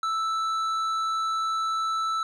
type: tone with tanh clipping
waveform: triangle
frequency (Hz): 1318.5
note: E6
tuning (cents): 0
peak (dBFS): -26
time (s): 0.03-2.23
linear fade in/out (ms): 2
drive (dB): 13
effects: none